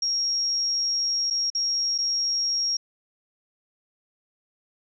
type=tone with dropouts; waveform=sine; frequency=5588 Hz; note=F8; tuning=in tune; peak=-22 dBFS; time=0.02-2.77 s; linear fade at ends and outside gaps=5 ms; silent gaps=1.302-1.307 / 1.502-1.549 / 1.98-1.985 s; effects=none